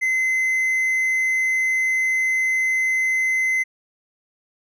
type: tone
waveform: triangle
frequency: 2053 Hz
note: C7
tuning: 33 cents flat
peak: -16 dBFS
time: 0.01-3.64 s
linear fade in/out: 20 ms
effects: none